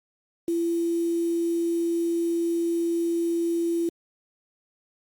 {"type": "tone with quantisation", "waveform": "sine", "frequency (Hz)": 338, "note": "E4", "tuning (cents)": 43, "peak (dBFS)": -22, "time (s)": [0.48, 3.89], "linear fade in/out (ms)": 2, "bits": 7, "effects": ["Opus 48 kbps"]}